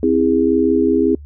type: chord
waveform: sine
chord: C augmented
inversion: none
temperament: just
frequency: 261.6 / 327 / 408.8 Hz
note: C4 / E4 / G#4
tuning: 0 / -14 / -27 cents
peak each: -16 dBFS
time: 0.03-1.15 s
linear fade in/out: 2 ms
effects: noise-tail reverb RT60 0.1 s tail -26 dB re dry + added 73 Hz sine -33 dBFS peak until 1.25 s